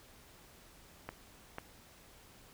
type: clicks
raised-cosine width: 0.5 ms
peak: -25 dBFS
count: 2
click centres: 1.09 / 1.584 s
effects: pink hiss -59 dBFS RMS until 2.53 s